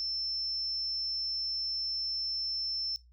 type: tone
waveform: sine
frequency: 5330 Hz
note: E8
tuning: 18 cents sharp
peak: -31 dBFS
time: 0-2.96 s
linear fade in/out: 0 ms
effects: noise-tail reverb RT60 0.2 s tail -19 dB re dry + added 60 Hz sine -56 dBFS peak until 3.12 s